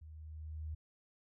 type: tone with level ramp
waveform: sine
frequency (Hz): 77.78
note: D#2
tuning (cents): 0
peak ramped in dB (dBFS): -50 to -38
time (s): 0.01-0.75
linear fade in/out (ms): 10
effects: none